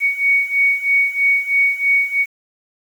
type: beating tone pair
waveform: sine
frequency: 2233 / 2236.1 Hz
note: C#7 / C#7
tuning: +12 / +14 cents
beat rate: 3.1 Hz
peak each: -18 / -15 dBFS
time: 0-2.26 s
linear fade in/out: 50 ms
effects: 7-bit